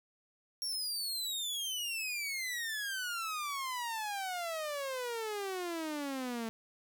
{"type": "exponential sweep", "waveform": "sawtooth", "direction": "down", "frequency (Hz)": [5588, 221.8], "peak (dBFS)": -32, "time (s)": [0.62, 6.49], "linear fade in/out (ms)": 0, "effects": []}